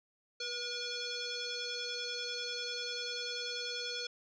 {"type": "tone with frequency modulation", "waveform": "sine", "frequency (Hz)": 476.4, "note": "A#4", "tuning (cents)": 38, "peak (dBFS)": -36, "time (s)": [0.4, 4.07], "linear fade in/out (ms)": 5, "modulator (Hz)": 963, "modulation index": 5.3, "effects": ["resampled to 16000 Hz"]}